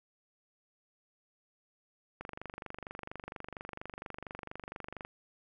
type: click train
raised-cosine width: 0.5 ms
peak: -26 dBFS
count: 70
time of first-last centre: 2.21-5.05 s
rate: 24.3 Hz
effects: none